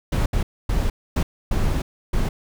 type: noise bursts at uneven times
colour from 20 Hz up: brown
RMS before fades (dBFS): -20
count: 6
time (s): 0.12-0.26 / 0.33-0.43 / 0.69-0.9 / 1.16-1.23 / 1.51-1.82 / 2.13-2.29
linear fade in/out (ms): 5
effects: none